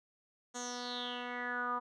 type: tone with low-pass filter sweep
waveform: 10% pulse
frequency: 245.1 Hz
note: B3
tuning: 13 cents flat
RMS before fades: -39 dBFS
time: 0.54-1.8 s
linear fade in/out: 20 ms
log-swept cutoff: 7200 to 1100 Hz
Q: 7.1
effects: none